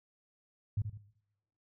sine tone with echo, 103.83 Hz, G#2, in tune, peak -28 dBFS, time 0.77-0.82 s, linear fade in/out 5 ms, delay 78 ms, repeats 2, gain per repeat -8 dB, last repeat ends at 0.976 s, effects noise-tail reverb RT60 0.9 s tail -21 dB re dry

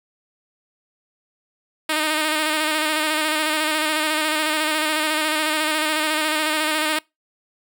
5% pulse tone with vibrato, 309.1 Hz, D#4, 11 cents flat, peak -8 dBFS, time 1.89-6.99 s, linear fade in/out 5 ms, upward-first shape square, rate 14 Hz, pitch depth 28 cents each way, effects noise-tail reverb RT60 0.2 s tail -24 dB re dry

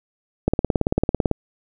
click train, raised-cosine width 2 ms, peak -4 dBFS, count 16, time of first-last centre 0.48-1.313 s, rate 18 Hz, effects none

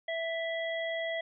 harmonic tone, 659.3 Hz, E5, in tune, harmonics 1 / 3 / 5, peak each -33 / -36 / -42 dBFS, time 0.08-1.21 s, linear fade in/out 5 ms, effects none

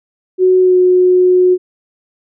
sine tone with pitch glide, 370 to 364.5 Hz, F#4 to F#4, 0 to -26 cents, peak -6 dBFS, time 0.38-1.58 s, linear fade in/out 50 ms, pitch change -26 cents, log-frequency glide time 0.6-0.77 s, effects none

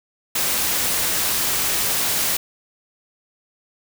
white noise, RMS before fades -21 dBFS, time 0.35-2.37 s, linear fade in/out 5 ms, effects none

